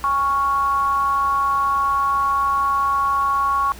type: tone with frequency modulation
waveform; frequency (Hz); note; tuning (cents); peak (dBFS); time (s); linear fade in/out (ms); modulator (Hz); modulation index
sine; 1108.7; C#6; 0; -16; 0.04-3.72; 0; 291; 0.43
effects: added 60 Hz sine -39 dBFS peak until 3.79 s + pink hiss -41 dBFS RMS until 3.79 s